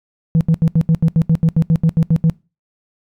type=tone bursts; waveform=sine; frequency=162.8 Hz; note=E3; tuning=21 cents flat; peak=-7 dBFS; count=15; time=0.35-2.298 s; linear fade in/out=0 ms; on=58 ms; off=77 ms; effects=noise-tail reverb RT60 0.3 s tail -24 dB re dry + tanh soft clip ceiling -7 dBFS